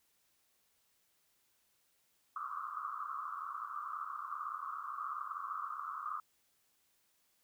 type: band-pass noise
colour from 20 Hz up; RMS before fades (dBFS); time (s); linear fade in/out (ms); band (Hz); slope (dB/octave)
white; -42; 2.36-6.2; 5; 1100 to 1300; 96
effects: white hiss -75 dBFS RMS until 7.43 s